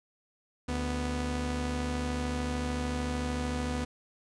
sawtooth tone pair together, 73.4 / 246.9 Hz, D2 / B3, 0 / 0 cents, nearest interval octave + major sixth, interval 2100 cents, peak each -29 / -29 dBFS, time 0.68-3.85 s, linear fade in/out 10 ms, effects resampled to 22050 Hz

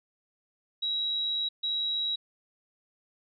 sine tone bursts at uneven times, 3864 Hz, B7, 39 cents flat, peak -27 dBFS, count 2, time 0.82-1.49 / 1.63-2.16 s, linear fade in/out 10 ms, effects none

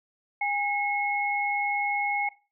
sine tone pair together, 815.8 / 2175 Hz, G#5 / C#7, -31 / -33 cents, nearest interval octave + perfect fourth, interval 1698 cents, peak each -27 dBFS, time 0.41-2.29 s, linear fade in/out 5 ms, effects noise-tail reverb RT60 0.3 s tail -18 dB re dry

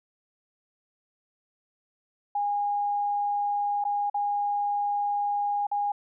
sine tone with dropouts, 818 Hz, G#5, 26 cents flat, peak -24 dBFS, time 2.35-5.92 s, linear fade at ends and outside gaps 5 ms, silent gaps 3.841-3.85 / 4.099-4.143 / 5.669-5.714 s, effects none

